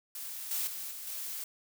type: noise with level steps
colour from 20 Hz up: blue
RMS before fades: -41 / -33 / -40 / -43 / -39 dBFS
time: 0.15-1.44 s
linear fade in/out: 2 ms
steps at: 0.51 / 0.67 / 0.91 / 1.07 s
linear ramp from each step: 2 ms
effects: none